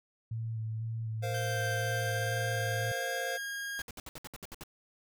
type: tone with vibrato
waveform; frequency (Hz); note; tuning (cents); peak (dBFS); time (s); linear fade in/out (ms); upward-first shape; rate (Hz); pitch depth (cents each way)
sine; 111.9; A2; +30; -33; 0.31-2.92; 5; square; 2; 20
type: chord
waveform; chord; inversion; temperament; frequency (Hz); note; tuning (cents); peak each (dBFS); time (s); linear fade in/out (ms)
square; Bb suspended second; none; equal; 466.2 / 523.3 / 698.5; Bb4 / C5 / F5; 0 / 0 / 0; -43 / -38 / -39; 1.22-3.38; 20
type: tone with pitch glide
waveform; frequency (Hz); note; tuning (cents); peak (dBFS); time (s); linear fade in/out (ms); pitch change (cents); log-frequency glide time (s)
40% pulse; 1568 to 1628; G6 to G#6; 0 to -35; -35; 1.34-3.82; 5; +65; 1.81-3.09
type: noise bursts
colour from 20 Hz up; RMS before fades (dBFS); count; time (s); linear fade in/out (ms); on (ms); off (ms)
pink; -44; 10; 3.79-4.636; 0; 27; 64
effects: none